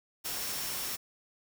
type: tone in noise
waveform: sine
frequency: 5460 Hz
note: F8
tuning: 40 cents flat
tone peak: -44 dBFS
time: 0.24-0.97 s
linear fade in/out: 20 ms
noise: white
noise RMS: -36 dBFS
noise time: 0.24-0.97 s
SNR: -11 dB
effects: none